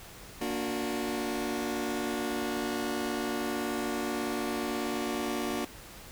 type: chord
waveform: sawtooth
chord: Bb augmented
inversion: none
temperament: just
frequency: 233.1 / 291.4 / 364.2 Hz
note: Bb3 / D4 / F#4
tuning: 0 / -13 / -27 cents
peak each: -31 dBFS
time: 0.41-5.65 s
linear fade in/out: 5 ms
effects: pink hiss -48 dBFS RMS until 6.11 s